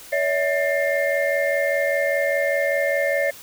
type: tone cluster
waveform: sine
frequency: 565 / 650 / 1783 / 2118 Hz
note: C#5 / E5 / A6 / C7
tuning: +33 / -24 / +22 / +21 cents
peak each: -21 / -25 / -26 / -27 dBFS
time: 0.12-3.31 s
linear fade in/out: 10 ms
effects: white hiss -42 dBFS RMS until 3.42 s